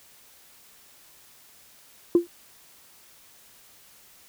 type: tone with exponential decay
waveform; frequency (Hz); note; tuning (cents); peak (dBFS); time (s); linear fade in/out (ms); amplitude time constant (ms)
sine; 345; F4; -21; -9; 2.15-2.27; 2; 26
effects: tanh soft clip ceiling -9 dBFS + white hiss -54 dBFS RMS until 4.28 s